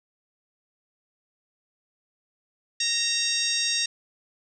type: harmonic tone with a mistuned harmonic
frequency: 932.3 Hz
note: A#5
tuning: in tune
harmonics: 2 / 3 / 4 / 5 / 6 / 7 / 8 / 9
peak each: -34 / -33 / -28 / -32 / -27 / -34 / -40 / -36 dBFS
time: 2.8-3.86 s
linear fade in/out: 5 ms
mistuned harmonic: 3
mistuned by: -38 cents
effects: none